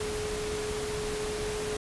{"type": "tone in noise", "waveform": "sine", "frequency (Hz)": 424, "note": "G#4", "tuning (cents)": 36, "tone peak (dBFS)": -32, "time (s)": [0, 1.77], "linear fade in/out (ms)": 5, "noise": "pink", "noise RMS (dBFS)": -36, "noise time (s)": [0, 1.77], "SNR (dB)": 1, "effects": ["resampled to 24000 Hz"]}